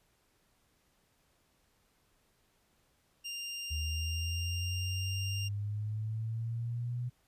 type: tone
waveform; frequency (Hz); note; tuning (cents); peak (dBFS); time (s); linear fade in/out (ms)
25% pulse; 2794; F7; 0; -34; 3.24-5.49; 20
type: linear sweep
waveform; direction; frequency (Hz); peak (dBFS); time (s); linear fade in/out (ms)
sine; up; 76.3 to 123.47; -33; 3.7-7.1; 20
effects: pink hiss -72 dBFS RMS until 7.27 s + resampled to 32000 Hz